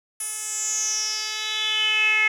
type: tone with band-pass filter sweep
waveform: 10% pulse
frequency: 431.1 Hz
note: A4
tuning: 35 cents flat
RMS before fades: -24 dBFS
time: 0.2-2.28 s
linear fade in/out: 5 ms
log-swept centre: 10000 to 2200 Hz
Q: 7.1
effects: none